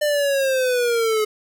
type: linear sweep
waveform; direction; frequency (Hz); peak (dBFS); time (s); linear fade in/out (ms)
square; down; 600 to 424; -18; 0.01-1.25; 10
effects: none